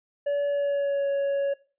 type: tone with pitch glide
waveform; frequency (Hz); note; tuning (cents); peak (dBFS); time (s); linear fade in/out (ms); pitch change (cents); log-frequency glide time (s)
triangle; 572 to 558.3; D5 to C#5; -46 to +12; -21; 0.26-1.54; 10; -42; 0.47-1.08
effects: noise-tail reverb RT60 0.4 s tail -21 dB re dry + resampled to 8000 Hz